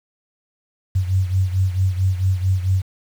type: beating tone pair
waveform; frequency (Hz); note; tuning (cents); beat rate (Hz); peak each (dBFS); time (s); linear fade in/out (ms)
sine; 93 / 97.5; F#2 / G2; +9 / -9; 4.5; -17 / -22; 0.95-2.82; 10
effects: 7-bit